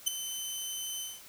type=tone with ADSR envelope; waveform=15% pulse; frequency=3052 Hz; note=G7; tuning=47 cents flat; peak=-15 dBFS; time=0.06-1.22 s; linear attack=17 ms; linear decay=6 ms; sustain=-13 dB; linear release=210 ms; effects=white hiss -52 dBFS RMS until 1.28 s